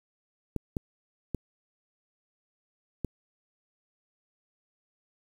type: clicks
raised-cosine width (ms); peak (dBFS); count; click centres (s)
3; -17; 4; 0.563 / 0.768 / 1.347 / 3.047
effects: 8-bit

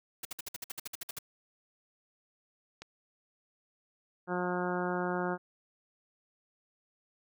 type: noise bursts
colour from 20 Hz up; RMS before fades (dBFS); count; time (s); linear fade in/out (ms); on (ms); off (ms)
white; -39; 13; 0.23-1.188; 5; 22; 56
type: click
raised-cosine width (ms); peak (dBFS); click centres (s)
0.2; -27; 2.82
type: harmonic tone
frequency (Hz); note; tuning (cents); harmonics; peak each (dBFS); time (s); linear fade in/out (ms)
179.2; F3; +45; 1 / 2 / 3 / 4 / 5 / 6 / 7 / 8 / 9; -36 / -35 / -39 / -39 / -40 / -44 / -43 / -40 / -46; 4.27-5.38; 50
effects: none

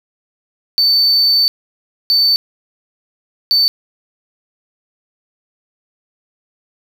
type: tone bursts at uneven times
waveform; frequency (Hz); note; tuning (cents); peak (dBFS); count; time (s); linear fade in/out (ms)
triangle; 4535; C#8; +39; -8; 3; 0.78-1.48 / 2.1-2.36 / 3.51-3.68; 0
effects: none

